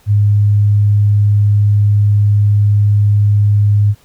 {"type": "tone", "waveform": "sine", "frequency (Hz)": 103.2, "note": "G#2", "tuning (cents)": -10, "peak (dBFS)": -7, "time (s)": [0.06, 3.95], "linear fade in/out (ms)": 50, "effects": ["pink hiss -50 dBFS RMS until 4.04 s"]}